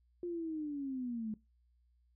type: linear sweep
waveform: sine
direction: down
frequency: 354.6 to 210.9 Hz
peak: -36 dBFS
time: 0.23-1.34 s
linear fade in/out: 2 ms
effects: noise-tail reverb RT60 0.2 s tail -20 dB re dry + added 60 Hz sine -68 dBFS peak until 2.15 s